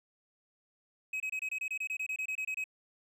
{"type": "tone bursts", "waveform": "triangle", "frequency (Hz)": 2544, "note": "D#7", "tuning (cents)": 38, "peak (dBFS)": -31, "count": 16, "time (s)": [1.13, 2.641], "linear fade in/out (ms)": 5, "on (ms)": 71, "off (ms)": 25, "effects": []}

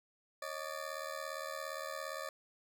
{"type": "ring-modulated tone", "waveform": "20% pulse", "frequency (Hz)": 587.3, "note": "D5", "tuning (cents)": 0, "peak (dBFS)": -32, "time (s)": [0.42, 2.29], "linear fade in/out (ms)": 2, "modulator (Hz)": 38.7, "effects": []}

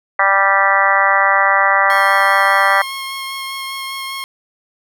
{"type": "harmonic tone", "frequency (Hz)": 196, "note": "G3", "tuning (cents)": 0, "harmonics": [3, 4, 5, 6, 7, 8, 9, 10], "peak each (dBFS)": [-21, -18, -20, -16, -21, -20, -21, -16], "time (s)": [0.19, 2.82], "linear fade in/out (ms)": 5}
{"type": "tone with vibrato", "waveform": "15% pulse", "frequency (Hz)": 1079, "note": "C#6", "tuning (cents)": -47, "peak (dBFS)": -17, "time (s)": [1.9, 4.24], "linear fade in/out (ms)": 0, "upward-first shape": "sine", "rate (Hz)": 5, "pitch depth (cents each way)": 11}
{"effects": []}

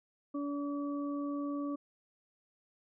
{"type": "harmonic tone", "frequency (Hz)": 286.3, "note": "D4", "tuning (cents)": -44, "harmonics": [1, 2, 4], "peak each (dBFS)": [-34, -44, -45], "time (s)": [0.34, 1.76], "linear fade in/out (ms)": 10, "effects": []}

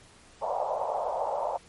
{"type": "band-pass noise", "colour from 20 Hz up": "pink", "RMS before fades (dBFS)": -30, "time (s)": [0.41, 1.58], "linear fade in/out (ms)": 20, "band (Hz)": [530, 960], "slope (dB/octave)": 48, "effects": ["pink hiss -55 dBFS RMS until 1.68 s", "MP3 48 kbps"]}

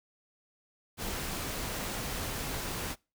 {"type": "noise", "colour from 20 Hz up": "pink", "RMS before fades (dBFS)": -36, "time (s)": [0.97, 2.96], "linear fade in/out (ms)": 50, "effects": ["noise-tail reverb RT60 0.3 s tail -25 dB re dry"]}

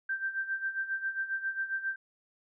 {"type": "tone with tremolo", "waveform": "sine", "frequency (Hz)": 1568, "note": "G6", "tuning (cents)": 0, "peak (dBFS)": -28, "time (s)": [0.09, 1.96], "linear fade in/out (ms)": 5, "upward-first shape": "sine", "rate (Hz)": 7.4, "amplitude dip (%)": 75, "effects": []}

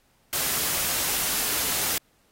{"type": "noise", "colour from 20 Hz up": "white", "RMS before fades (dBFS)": -26, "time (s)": [0.33, 1.98], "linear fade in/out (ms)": 2, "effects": ["pink hiss -65 dBFS RMS until 2.31 s", "AAC 48 kbps"]}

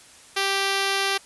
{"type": "tone", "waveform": "5% pulse", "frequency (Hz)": 392, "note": "G4", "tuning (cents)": 0, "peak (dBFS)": -10, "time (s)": [0.36, 1.18], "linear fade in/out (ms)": 10, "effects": ["white hiss -49 dBFS RMS until 1.25 s", "resampled to 24000 Hz"]}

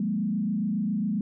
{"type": "tone with frequency modulation", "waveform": "sine", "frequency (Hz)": 207.7, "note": "G#3", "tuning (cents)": 0, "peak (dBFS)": -24, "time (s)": [0, 1.21], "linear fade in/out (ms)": 2, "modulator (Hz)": 27.3, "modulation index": 1.1, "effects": []}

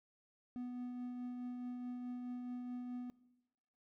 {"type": "tone with tremolo", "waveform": "triangle", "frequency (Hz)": 246.9, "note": "B3", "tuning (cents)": 0, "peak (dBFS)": -38, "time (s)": [0.56, 3.1], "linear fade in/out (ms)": 0, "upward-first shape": "triangle", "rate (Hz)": 4.7, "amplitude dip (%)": 30, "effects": ["noise-tail reverb RT60 1.0 s tail -20 dB re dry"]}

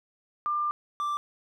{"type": "tone pair in turn", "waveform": ["sine", "triangle"], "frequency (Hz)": [1194, 1176.2], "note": ["D6", "D6"], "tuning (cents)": [28, 2], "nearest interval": "unison", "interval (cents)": 26, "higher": "first", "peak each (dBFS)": -25, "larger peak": "neither", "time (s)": [[0.46, 0.71], [1, 1.17]], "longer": "first", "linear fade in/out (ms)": 0, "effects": []}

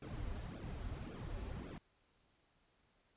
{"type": "noise with flanger", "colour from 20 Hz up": "brown", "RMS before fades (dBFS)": -45, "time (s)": [0.02, 1.78], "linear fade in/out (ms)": 2, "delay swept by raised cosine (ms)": [1, 6.6], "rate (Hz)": 1.8, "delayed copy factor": -0.95, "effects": ["pink hiss -75 dBFS RMS until 3.16 s", "resampled to 8000 Hz"]}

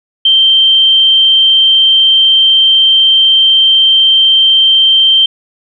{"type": "tone", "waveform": "sine", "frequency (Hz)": 3136, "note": "G7", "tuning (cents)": 0, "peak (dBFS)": -4, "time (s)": [0.25, 5.26], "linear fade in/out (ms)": 5, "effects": []}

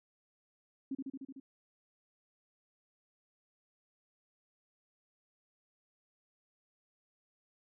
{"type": "tone with echo", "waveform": "sine", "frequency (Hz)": 270, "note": "C#4", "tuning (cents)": -45, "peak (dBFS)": -34, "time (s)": [0.91, 0.95], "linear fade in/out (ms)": 5, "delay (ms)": 75, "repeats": 6, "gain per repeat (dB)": -2, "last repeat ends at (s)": 1.4, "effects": []}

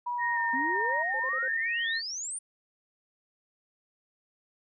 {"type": "tone with pitch glide", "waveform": "sine", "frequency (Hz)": [969, 943.6], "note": ["B5", "A#5"], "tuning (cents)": [-33, 21], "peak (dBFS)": -29, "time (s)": [0.06, 1.03], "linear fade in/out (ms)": 10, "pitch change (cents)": -46, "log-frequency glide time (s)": [0.21, 0.45]}
{"type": "tone with vibrato", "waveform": "sine", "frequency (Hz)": 1843, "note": "A#6", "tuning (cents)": -20, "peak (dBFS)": -28, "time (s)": [0.18, 2.02], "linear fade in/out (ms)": 50, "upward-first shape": "square", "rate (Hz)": 2.7, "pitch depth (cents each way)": 20}
{"type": "exponential sweep", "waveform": "sine", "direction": "up", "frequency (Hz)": [246.9, 9460], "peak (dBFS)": -33, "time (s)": [0.53, 2.39], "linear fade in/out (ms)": 10}
{"type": "tone bursts", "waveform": "sine", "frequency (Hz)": 522, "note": "C5", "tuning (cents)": -4, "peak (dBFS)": -37, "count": 4, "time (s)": [1.14, 1.481], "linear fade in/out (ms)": 2, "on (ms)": 56, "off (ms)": 39}
{"effects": []}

